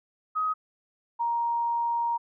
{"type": "tone pair in turn", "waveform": "sine", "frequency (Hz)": [1261, 937.9], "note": ["D#6", "A#5"], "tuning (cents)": [23, 10], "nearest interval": "perfect fourth", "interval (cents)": 513, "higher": "first", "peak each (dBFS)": -24, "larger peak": "neither", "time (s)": [[0.35, 0.54], [1.19, 2.18]], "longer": "second", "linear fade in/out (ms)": 20, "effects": []}